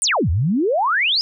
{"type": "exponential two-way sweep", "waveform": "sine", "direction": "down then up", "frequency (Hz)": [9956, 75, 5230], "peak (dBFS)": -15, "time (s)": [0.02, 1.21], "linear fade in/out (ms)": 0, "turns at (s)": 0.3, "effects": []}